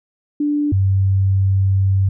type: tone pair in turn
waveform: sine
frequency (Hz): 293.7 / 96.61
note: D4 / G2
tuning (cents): 0 / -25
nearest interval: octave + perfect fifth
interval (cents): 1925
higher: first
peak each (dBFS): -15 / -12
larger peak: second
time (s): 0.4-0.72 / 0.72-2.09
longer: second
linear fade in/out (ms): 5
effects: none